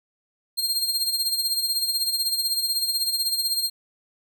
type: tone with tremolo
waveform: sawtooth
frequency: 4205 Hz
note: C8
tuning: 8 cents sharp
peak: -17 dBFS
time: 0.57-3.7 s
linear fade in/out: 20 ms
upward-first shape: sine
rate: 16 Hz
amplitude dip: 60%
effects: none